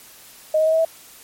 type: tone with pitch steps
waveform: sine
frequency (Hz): 622.3 / 629.5 / 636.8 / 644.2 / 651.7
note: D#5 / D#5 / D#5 / E5 / E5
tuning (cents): 0 / +20 / +40 / -40 / -20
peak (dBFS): -14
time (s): 0.54-0.85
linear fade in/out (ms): 5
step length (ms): 62
effects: white hiss -45 dBFS RMS until 1.23 s + MP3 64 kbps